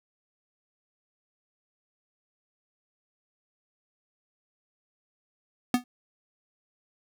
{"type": "tone with exponential decay", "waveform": "square", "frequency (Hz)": 246.9, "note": "B3", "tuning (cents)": 0, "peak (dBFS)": -17, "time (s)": [5.74, 5.84], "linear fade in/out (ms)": 2, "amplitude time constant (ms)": 21, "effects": []}